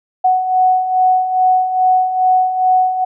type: beating tone pair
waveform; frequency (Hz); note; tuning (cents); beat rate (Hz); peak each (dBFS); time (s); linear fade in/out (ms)
sine; 740 / 742.4; F#5 / F#5; 0 / +6; 2.4; -18 / -11; 0.24-3.05; 10
effects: none